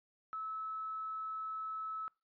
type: tone with tanh clipping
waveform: triangle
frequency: 1300 Hz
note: E6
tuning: 24 cents flat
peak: -38 dBFS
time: 0.33-2.08 s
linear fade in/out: 0 ms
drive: 3 dB
effects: noise-tail reverb RT60 0.3 s tail -26 dB re dry + resampled to 11025 Hz

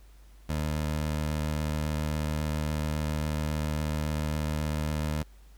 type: tone with vibrato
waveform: 20% pulse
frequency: 76.4 Hz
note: D#2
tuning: 31 cents flat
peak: -23 dBFS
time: 0.49-5.23 s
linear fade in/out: 5 ms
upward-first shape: triangle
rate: 7.3 Hz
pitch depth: 12 cents each way
effects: added 50 Hz sine -50 dBFS peak until 5.57 s + pink hiss -63 dBFS RMS until 5.57 s

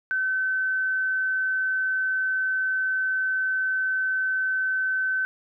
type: tone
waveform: sine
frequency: 1528 Hz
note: G6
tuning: 45 cents flat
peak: -22 dBFS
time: 0.11-5.25 s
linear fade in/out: 0 ms
effects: none

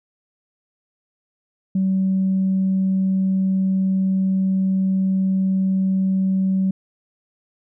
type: tone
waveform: sine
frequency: 190.3 Hz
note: F#3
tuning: 49 cents sharp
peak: -15 dBFS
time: 1.75-6.71 s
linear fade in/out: 5 ms
effects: tanh soft clip ceiling -12 dBFS

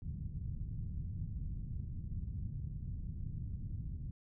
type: low-pass noise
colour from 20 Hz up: white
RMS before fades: -41 dBFS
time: 0.02-4.11 s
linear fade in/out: 2 ms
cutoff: 140 Hz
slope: 24 dB/octave
effects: none

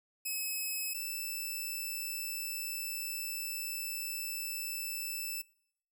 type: tone pair in turn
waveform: 5% pulse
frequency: 2560 / 2637 Hz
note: D#7 / E7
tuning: +49 / 0 cents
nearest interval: minor second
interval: 51 cents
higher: second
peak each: -25 / -27 dBFS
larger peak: first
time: 0.25-0.94 / 0.94-5.42 s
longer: second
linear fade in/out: 10 ms
effects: noise-tail reverb RT60 0.7 s tail -23 dB re dry

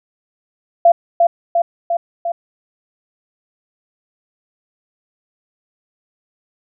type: tone with echo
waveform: sine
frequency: 684 Hz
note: F5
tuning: 36 cents flat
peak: -5 dBFS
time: 0.85-0.92 s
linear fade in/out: 5 ms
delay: 350 ms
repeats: 4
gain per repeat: -3 dB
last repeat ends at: 2.32 s
effects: none

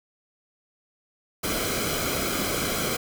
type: noise with comb filter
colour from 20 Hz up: pink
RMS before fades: -27 dBFS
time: 1.43-2.97 s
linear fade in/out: 10 ms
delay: 1.1 ms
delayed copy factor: -0.65
effects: none

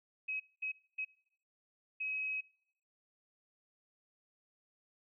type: tone bursts at uneven times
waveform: sine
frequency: 2548 Hz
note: D#7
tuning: 41 cents sharp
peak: -35 dBFS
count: 4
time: 0.28-0.4 / 0.62-0.72 / 0.98-1.05 / 2-2.41 s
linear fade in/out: 10 ms
effects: noise-tail reverb RT60 0.8 s tail -25 dB re dry

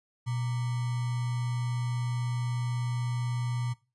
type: tone with sample-and-hold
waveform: sine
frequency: 121.9 Hz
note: B2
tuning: 22 cents flat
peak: -28 dBFS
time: 0.26-3.74 s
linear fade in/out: 20 ms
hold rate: 1050 Hz
effects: noise-tail reverb RT60 0.3 s tail -20 dB re dry + resampled to 24000 Hz

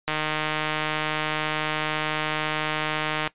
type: click train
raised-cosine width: 0.3 ms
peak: -9 dBFS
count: 493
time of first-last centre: 0.08-3.275 s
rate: 154 Hz
effects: noise-tail reverb RT60 0.1 s tail -18 dB re dry + resampled to 8000 Hz

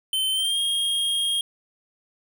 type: tone with pitch glide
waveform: square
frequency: 3082 to 3246 Hz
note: G7 to G#7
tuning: -30 to -40 cents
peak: -22 dBFS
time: 0.13-1.41 s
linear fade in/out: 2 ms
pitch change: +90 cents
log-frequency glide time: 0.32-0.59 s
effects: 10-bit

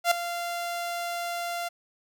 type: tone with ADSR envelope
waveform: sawtooth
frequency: 692 Hz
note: F5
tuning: 16 cents flat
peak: -13 dBFS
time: 0.04-1.69 s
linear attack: 73 ms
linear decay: 4 ms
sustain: -13 dB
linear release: 14 ms
effects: none

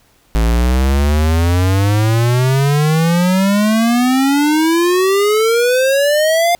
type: exponential sweep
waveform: square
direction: up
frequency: 54 to 705 Hz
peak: -11 dBFS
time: 0.35-6.55 s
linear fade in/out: 0 ms
effects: pink hiss -53 dBFS RMS until 6.59 s

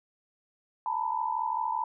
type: tone cluster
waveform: sine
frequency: 872 / 917 / 990 Hz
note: A5 / A#5 / B5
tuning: -16 / -29 / +4 cents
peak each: -33 / -32 / -31 dBFS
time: 0.86-1.84 s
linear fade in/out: 2 ms
effects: none

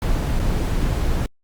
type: noise with dropouts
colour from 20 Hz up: brown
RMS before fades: -20 dBFS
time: 0.02-1.26 s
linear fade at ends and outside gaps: 1 ms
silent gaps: 0.393-0.397 s
effects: Opus 48 kbps

